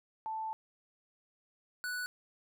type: tone pair in turn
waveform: sine / square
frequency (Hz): 880 / 1480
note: A5 / F#6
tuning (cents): 0 / 0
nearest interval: major sixth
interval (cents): 900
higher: second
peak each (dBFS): -35 / -36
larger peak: first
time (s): 0.26-0.53 / 1.84-2.06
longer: first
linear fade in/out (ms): 0
effects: none